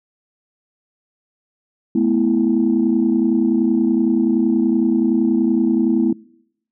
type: chord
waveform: sine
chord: A suspended second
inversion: none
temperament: equal with one note detuned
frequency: 216.3 / 246.9 / 329.6 Hz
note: A3 / B3 / E4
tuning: -29 / 0 / 0 cents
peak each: -17 dBFS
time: 1.95-6.13 s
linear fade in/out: 5 ms
effects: noise-tail reverb RT60 0.8 s tail -25 dB re dry + tanh soft clip ceiling -6 dBFS